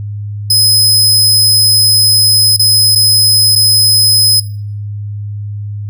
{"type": "tone with dropouts", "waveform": "sawtooth", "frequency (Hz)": 5070, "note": "D#8", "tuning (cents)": 32, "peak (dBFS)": -3, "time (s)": [0.5, 4.4], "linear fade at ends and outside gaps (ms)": 5, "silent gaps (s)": [[2.565, 2.594], [2.952, 2.957], [3.554, 3.559]], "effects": ["noise-tail reverb RT60 0.5 s tail -18 dB re dry", "added 103 Hz sine -18 dBFS peak until 5.89 s"]}